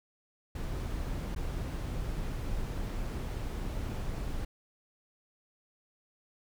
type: noise with dropouts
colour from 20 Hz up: brown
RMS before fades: -35 dBFS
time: 0.55-4.45 s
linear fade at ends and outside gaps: 5 ms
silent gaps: 1.349-1.361 s
effects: none